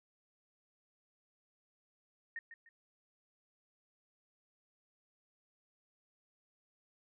sine tone with echo, 1844 Hz, A#6, 19 cents flat, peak -39 dBFS, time 2.36-2.39 s, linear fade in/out 2 ms, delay 150 ms, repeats 2, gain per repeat -10 dB, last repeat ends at 2.69 s, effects none

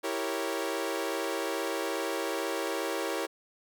sawtooth chord, E diminished seventh, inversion none, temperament equal, 329.6 / 392 / 466.2 / 554.4 Hz, E4 / G4 / Bb4 / Db5, 0 / 0 / 0 / 0 cents, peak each -32 dBFS, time 0.03-3.27 s, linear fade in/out 20 ms, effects none

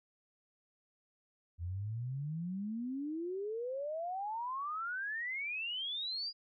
sine exponential sweep, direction up, 82.41 to 4918 Hz, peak -36 dBFS, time 1.58-6.33 s, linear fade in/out 50 ms, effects none

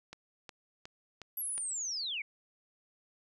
click train, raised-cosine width 0.2 ms, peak -28 dBFS, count 5, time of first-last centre 0.13-1.579 s, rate 2.76 Hz
sine linear sweep, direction down, 11770 to 2136 Hz, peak -34 dBFS, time 1.37-2.22 s, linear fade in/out 5 ms
effects none

